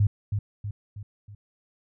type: tone with echo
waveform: sine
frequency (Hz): 102.8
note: G#2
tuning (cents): -17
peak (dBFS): -17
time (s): 0-0.07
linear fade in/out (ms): 5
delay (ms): 320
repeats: 4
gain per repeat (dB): -6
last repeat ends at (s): 1.35
effects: none